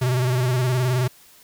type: tone with vibrato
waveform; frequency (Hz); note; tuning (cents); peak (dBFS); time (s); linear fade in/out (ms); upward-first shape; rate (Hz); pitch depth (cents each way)
square; 126.4; B2; +41; -19; 0.01-1.08; 10; square; 19; 48
effects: white hiss -51 dBFS RMS until 1.43 s